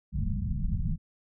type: low-pass noise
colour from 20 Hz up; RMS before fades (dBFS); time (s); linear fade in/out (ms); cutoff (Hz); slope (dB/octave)
pink; -29; 0.12-0.98; 50; 220; 96
effects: none